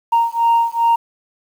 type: beating tone pair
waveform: sine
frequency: 927 / 929.5 Hz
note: A#5 / A#5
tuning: -10 / -5 cents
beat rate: 2.5 Hz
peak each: -14 dBFS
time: 0.12-0.96 s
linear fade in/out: 10 ms
effects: tanh soft clip ceiling -8 dBFS + 7-bit